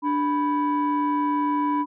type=tone pair together; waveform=sine; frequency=293.7 / 987.9 Hz; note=D4 / B5; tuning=0 / 0 cents; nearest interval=octave + major sixth; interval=2100 cents; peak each=-21 dBFS; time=0.02-1.86 s; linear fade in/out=50 ms; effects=tanh soft clip ceiling -17 dBFS